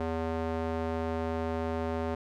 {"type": "tone with band-pass filter", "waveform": "square", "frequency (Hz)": 81.5, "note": "E2", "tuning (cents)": -19, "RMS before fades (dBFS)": -32, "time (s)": [0, 2.15], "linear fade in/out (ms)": 5, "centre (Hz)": 560, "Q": 0.85, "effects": []}